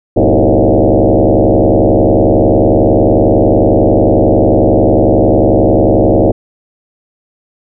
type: tone with frequency modulation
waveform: sine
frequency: 116.54 Hz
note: A#2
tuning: in tune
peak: -5 dBFS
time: 0.16-6.32 s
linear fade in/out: 10 ms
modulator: 71.1 Hz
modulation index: 7.8
effects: none